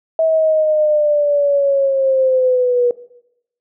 sine linear sweep, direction down, 648 to 482.4 Hz, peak -11 dBFS, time 0.19-2.91 s, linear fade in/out 2 ms, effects noise-tail reverb RT60 0.8 s tail -18 dB re dry

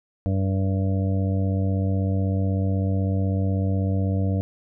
harmonic tone, 96.1 Hz, G2, 34 cents flat, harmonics 1 / 2 / 3 / 5 / 6 / 7, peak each -21 / -27 / -31 / -35 / -37 / -38 dBFS, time 0.26-4.41 s, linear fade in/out 0 ms, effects none

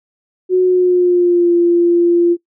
sine tone with pitch glide, 367.7 to 345.1 Hz, F#4 to F4, -11 to -21 cents, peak -8 dBFS, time 0.49-2.37 s, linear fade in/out 50 ms, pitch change -110 cents, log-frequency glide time 0.62-1.53 s, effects noise-tail reverb RT60 0.1 s tail -20 dB re dry

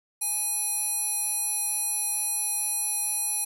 square tone with band-pass filter, 830.6 Hz, G#5, in tune, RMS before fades -28 dBFS, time 0.21-3.45 s, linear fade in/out 10 ms, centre 11000 Hz, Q 5.3, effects none

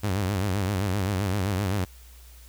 sawtooth tone with vibrato, 97.5 Hz, G2, 9 cents flat, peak -20 dBFS, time 0.03-1.85 s, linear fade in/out 10 ms, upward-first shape sine, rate 7.7 Hz, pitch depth 130 cents each way, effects added 60 Hz sine -46 dBFS peak until 2.48 s + white hiss -54 dBFS RMS until 2.48 s

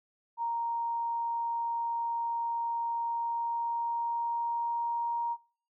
sine tone with pitch glide, 932.3 to 938.8 Hz, A#5 to A#5, 0 to +12 cents, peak -29 dBFS, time 0.37-5.37 s, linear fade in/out 50 ms, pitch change +12 cents, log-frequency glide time 3-5.22 s, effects noise-tail reverb RT60 0.5 s tail -23 dB re dry

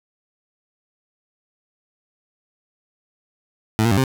20% pulse tone with pitch steps, 109.4 / 116.9 / 96.6 / 132.2 Hz, A2 / A#2 / G2 / C3, -9 / +5 / -25 / +18 cents, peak -10 dBFS, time 3.79-4.038 s, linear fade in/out 0 ms, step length 62 ms, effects none

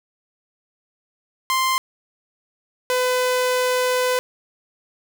sawtooth tone pair in turn, 1046.5 / 503.4 Hz, C6 / B4, 0 / +33 cents, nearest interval octave + minor second, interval 1267 cents, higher first, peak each -14 dBFS, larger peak neither, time 1.5-1.78 / 2.9-4.19 s, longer second, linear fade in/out 0 ms, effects none

